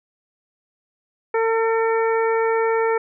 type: harmonic tone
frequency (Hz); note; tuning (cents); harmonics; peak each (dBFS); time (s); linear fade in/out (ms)
451.5; A4; +45; 1 / 2 / 3 / 4 / 5; -18 / -24 / -28 / -30 / -32; 1.34-2.98; 5
effects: none